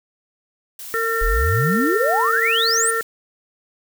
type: noise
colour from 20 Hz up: blue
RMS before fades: -34 dBFS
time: 0.79-3.03 s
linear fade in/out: 2 ms
type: harmonic tone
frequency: 454.4 Hz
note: A#4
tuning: 44 cents flat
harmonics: 1 / 3 / 4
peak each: -23 / -23 / -23 dBFS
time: 0.94-3.01 s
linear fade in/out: 0 ms
type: exponential sweep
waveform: sine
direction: up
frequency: 34.65 to 9560 Hz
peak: -17 dBFS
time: 1.21-2.91 s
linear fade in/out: 10 ms
effects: none